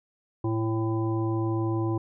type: harmonic tone with a mistuned harmonic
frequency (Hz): 111.6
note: A2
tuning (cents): +25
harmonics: 1 / 3 / 5 / 7 / 9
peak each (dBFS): -27 / -27 / -41 / -39 / -38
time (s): 0.44-1.98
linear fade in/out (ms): 5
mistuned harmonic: 5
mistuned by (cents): -30
effects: none